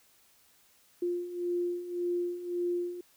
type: beating tone pair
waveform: sine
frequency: 350 / 351.8 Hz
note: F4 / F4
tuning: +4 / +13 cents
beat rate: 1.8 Hz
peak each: -36 / -31 dBFS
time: 1.02-3.01 s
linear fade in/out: 5 ms
effects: white hiss -64 dBFS RMS until 3.16 s